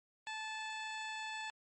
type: tone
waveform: 15% pulse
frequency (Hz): 872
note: A5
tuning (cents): -16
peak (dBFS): -34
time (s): 0.27-1.5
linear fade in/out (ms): 0
effects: MP3 32 kbps